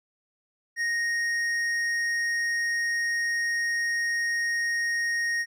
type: tone with hard clipping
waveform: sine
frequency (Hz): 1864.7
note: A#6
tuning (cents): 0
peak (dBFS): -26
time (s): 0.76-5.46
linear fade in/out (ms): 50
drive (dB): 8
effects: none